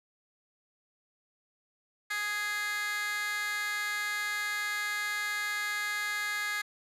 15% pulse tone with high-pass filter, 415.3 Hz, G#4, in tune, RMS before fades -33 dBFS, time 2.1-6.62 s, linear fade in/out 10 ms, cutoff 1900 Hz, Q 3, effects resampled to 32000 Hz

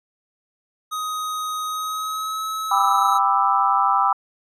square tone with pitch glide, 1254 to 1290 Hz, D#6 to E6, +13 to -38 cents, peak -25 dBFS, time 0.91-3.19 s, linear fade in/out 20 ms, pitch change +49 cents, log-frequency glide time 1.66-2.44 s
sine chord, E minor seventh, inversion first, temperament just, 791.1 / 988.9 / 1186.7 / 1318.5 Hz, G5 / B5 / D6 / E6, +16 / +2 / +18 / 0 cents, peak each -21 dBFS, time 2.71-4.13 s, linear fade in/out 5 ms
effects resampled to 32000 Hz

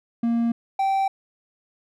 triangle tone pair in turn, 233.1 / 777.7 Hz, A#3 / G5, 0 / -14 cents, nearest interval octave + major sixth, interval 2086 cents, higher second, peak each -17 dBFS, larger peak neither, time 0.23-0.52 / 0.79-1.08 s, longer neither, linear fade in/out 5 ms, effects none

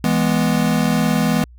square chord, E major, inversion none, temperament equal, 164.81 / 207.7 / 246.9 Hz, E3 / G#3 / B3, 0 / 0 / 0 cents, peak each -20 dBFS, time 0.04-1.44 s, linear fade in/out 2 ms, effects added 60 Hz sine -40 dBFS peak until 1.58 s

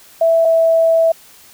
sine tone pair in turn, 659.3 / 656 Hz, E5 / E5, 0 / -9 cents, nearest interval unison, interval 9 cents, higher first, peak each -9 dBFS, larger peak neither, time 0.21-0.45 / 0.45-1.12 s, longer second, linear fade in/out 5 ms, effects white hiss -44 dBFS RMS until 1.53 s

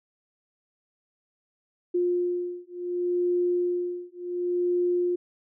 sine beating tone pair, 353.9 / 354.59 Hz, F4 / F4, +23 / +26 cents, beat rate 0.69 Hz, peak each -27 dBFS, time 1.94-5.16 s, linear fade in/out 10 ms, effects none

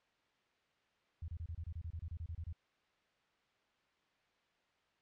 sine tone bursts, 82.41 Hz, E2, in tune, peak -40 dBFS, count 15, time 1.22-2.528 s, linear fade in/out 5 ms, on 62 ms, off 27 ms, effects white hiss -75 dBFS RMS until 5.01 s + low-pass 3000 Hz 12 dB/octave

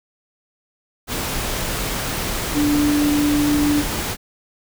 sine tone in noise, 293.7 Hz, D4, in tune, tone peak -15 dBFS, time 2.53-3.84 s, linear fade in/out 50 ms, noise pink, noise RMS -24 dBFS, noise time 1.07-4.17 s, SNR +6 dB, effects none

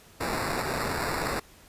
blue noise with sample-and-hold, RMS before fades -30 dBFS, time 0.2-1.4 s, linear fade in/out 10 ms, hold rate 3150 Hz, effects pink hiss -54 dBFS RMS until 1.68 s + resampled to 32000 Hz

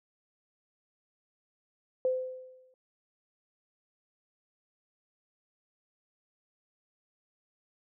sine tone with exponential decay, 513 Hz, C5, 34 cents flat, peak -23 dBFS, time 2.05-2.74 s, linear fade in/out 1 ms, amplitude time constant 150 ms, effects none

